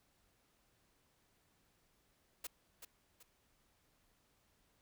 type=noise with echo; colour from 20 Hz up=white; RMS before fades=-44 dBFS; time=2.44-2.47 s; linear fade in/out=5 ms; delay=380 ms; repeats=2; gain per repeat=-8 dB; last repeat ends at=3.23 s; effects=pink hiss -75 dBFS RMS until 4.81 s